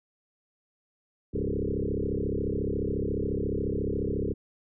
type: tone with frequency modulation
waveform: sine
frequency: 244 Hz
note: B3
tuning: 21 cents flat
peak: -26 dBFS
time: 1.33-4.34 s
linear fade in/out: 20 ms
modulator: 34.2 Hz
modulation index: 6.3
effects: none